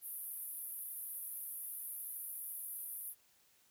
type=band-pass noise; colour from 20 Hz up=pink; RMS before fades=-45 dBFS; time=0.01-3.15 s; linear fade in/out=50 ms; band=10000 to 15000 Hz; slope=96 dB/octave; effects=white hiss -70 dBFS RMS until 3.7 s